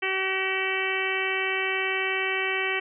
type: harmonic tone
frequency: 381.2 Hz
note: G4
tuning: 48 cents flat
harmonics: 1 / 2 / 3 / 4 / 5 / 6 / 7 / 8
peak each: -31 / -36 / -36 / -35 / -30 / -30 / -32 / -36 dBFS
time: 0.02-2.8 s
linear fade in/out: 10 ms
effects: none